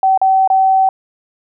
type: tone with dropouts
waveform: sine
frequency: 765 Hz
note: G5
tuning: 42 cents flat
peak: -8 dBFS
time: 0.03-0.89 s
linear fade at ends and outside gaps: 2 ms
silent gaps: 0.176-0.215 / 0.476-0.501 s
effects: none